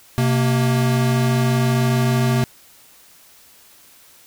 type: tone pair together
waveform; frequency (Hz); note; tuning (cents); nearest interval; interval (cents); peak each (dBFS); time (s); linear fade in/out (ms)
square; 128.1 / 233.2; C3 / A#3; -36 / +1; minor seventh; 1037; -17 / -22; 0.18-2.44; 0
effects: white hiss -49 dBFS RMS until 4.26 s